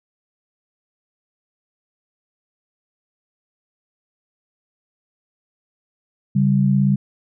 sine tone pair together, 138.59 / 196.25 Hz, C#3 / G3, 0 / +2 cents, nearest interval tritone, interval 602 cents, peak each -16 / -16 dBFS, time 6.35-6.96 s, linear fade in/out 10 ms, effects none

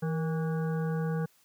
harmonic tone with a mistuned harmonic, 162.7 Hz, E3, 22 cents flat, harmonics 1 / 3 / 5 / 7 / 9 / 10, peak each -28 / -36 / -44 / -47 / -46 / -50 dBFS, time 0.02-1.26 s, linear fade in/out 10 ms, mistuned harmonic 3, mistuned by -62 cents, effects white hiss -65 dBFS RMS until 1.44 s + high-pass 80 Hz 12 dB/octave

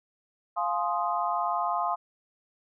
sine chord, F minor seventh, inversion none, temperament equal with one note detuned, 698.5 / 844.2 / 1046.5 / 1244.5 Hz, F5 / Ab5 / C6 / Eb6, 0 / +28 / 0 / 0 cents, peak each -30 / -32 / -30 / -32 dBFS, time 0.56-1.96 s, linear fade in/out 20 ms, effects none

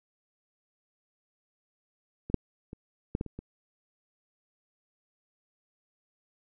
clicks, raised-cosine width 3 ms, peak -25 / -8 / -28 / -15 / -18 / -28 / -26 dBFS, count 7, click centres 2.3 / 2.343 / 2.731 / 3.151 / 3.211 / 3.263 / 3.39 s, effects none

